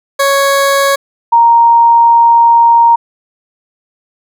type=tone pair in turn; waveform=20% pulse / sine; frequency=554.4 / 932.4 Hz; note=C#5 / A#5; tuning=0 / 0 cents; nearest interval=major sixth; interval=900 cents; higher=second; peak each=-3 dBFS; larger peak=neither; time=0.19-0.96 / 1.32-2.96 s; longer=second; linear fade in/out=10 ms; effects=none